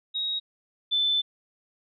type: tone pair in turn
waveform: sine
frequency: 3788 / 3521 Hz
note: A#7 / A7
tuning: +27 / 0 cents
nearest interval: minor second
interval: 127 cents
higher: first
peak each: -26 / -21 dBFS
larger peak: second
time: 0.14-0.4 / 0.91-1.22 s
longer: second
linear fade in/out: 20 ms
effects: none